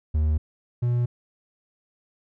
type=tone pair in turn; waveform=triangle; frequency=76.9 / 121.07 Hz; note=D#2 / B2; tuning=-20 / -34 cents; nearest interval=minor sixth; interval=786 cents; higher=second; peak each=-17 / -18 dBFS; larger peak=first; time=0.14-0.38 / 0.82-1.06 s; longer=neither; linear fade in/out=10 ms; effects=none